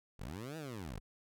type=linear two-way sweep; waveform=15% pulse; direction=up then down; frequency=37.64 to 164.81 to 37.64 Hz; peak=-36 dBFS; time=0.19-1 s; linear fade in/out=10 ms; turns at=0.57 s; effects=none